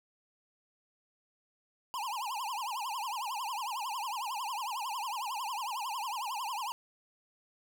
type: tone with vibrato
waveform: square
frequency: 932.3 Hz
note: A#5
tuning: in tune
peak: -35 dBFS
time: 1.94-6.72 s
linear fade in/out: 0 ms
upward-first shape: triangle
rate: 11 Hz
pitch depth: 290 cents each way
effects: none